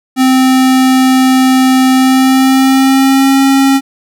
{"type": "tone with pitch glide", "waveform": "square", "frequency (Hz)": [260, 271.2], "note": ["C4", "C#4"], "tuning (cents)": [-11, -38], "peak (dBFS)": -6, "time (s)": [0.16, 3.81], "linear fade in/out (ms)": 50, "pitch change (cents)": 73, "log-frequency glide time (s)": [1.93, 3.42], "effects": []}